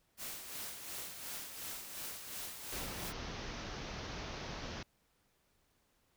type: noise with tremolo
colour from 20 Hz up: white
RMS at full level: -43 dBFS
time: 0.17-3.13 s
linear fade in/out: 50 ms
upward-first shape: sine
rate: 2.8 Hz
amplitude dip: 50%
type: low-pass noise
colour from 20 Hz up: pink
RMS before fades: -44 dBFS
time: 2.72-4.83 s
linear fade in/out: 5 ms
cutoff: 6300 Hz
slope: 96 dB/octave
effects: pink hiss -75 dBFS RMS until 6.16 s